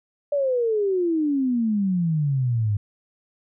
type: exponential sweep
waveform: sine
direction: down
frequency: 587.3 to 100.2 Hz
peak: -19 dBFS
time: 0.32-2.77 s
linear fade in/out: 5 ms
effects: none